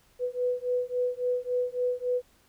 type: beating tone pair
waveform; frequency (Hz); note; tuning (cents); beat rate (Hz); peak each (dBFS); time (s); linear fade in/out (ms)
sine; 493.9 / 497.5; B4 / B4; 0 / +13; 3.6; -29; 0.19-2.22; 50
effects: pink hiss -63 dBFS RMS until 2.48 s